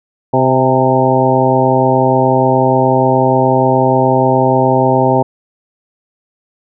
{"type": "harmonic tone with a mistuned harmonic", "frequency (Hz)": 130, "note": "C3", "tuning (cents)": -11, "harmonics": [1, 2, 3, 4, 5, 6, 7], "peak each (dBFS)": [-16, -16, -16, -16, -16, -16, -16], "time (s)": [0.33, 5.23], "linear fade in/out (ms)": 10, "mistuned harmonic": 6, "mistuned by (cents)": 51, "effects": []}